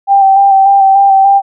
sine tone with vibrato, 784 Hz, G5, in tune, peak -3 dBFS, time 0.07-1.42 s, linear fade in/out 50 ms, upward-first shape square, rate 3.4 Hz, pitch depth 19 cents each way, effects none

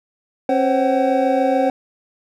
triangle tone cluster, 269.3 / 516 / 543 / 756 Hz, C#4 / C5 / C#5 / F#5, -50 / -24 / -36 / +37 cents, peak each -18 dBFS, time 0.49-1.7 s, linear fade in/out 2 ms, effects none

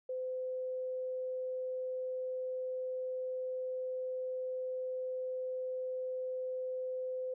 sine tone, 512 Hz, C5, 38 cents flat, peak -35 dBFS, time 0.09-7.34 s, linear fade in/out 5 ms, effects none

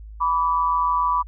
sine tone pair together, 987.8 / 1154.9 Hz, B5 / D6, 0 / -29 cents, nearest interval minor third, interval 271 cents, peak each -20 / -21 dBFS, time 0.2-1.23 s, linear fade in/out 20 ms, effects added 53 Hz sine -36 dBFS peak until 1.27 s

